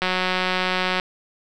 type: click train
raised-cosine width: 0.3 ms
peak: -6 dBFS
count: 181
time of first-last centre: 0.02-0.998 s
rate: 184 Hz
effects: none